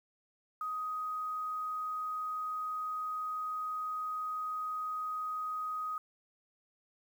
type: tone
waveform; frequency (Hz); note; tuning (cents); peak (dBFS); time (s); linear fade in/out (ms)
sine; 1253; D#6; +12; -34; 0.61-5.98; 2
effects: 10-bit